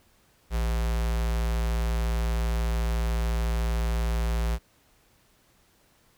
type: tone with notch filter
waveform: square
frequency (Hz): 57.1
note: A#1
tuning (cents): -35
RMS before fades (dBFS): -26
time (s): 0.5-4.59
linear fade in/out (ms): 50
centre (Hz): 260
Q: 1.7
effects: pink hiss -63 dBFS RMS until 6.17 s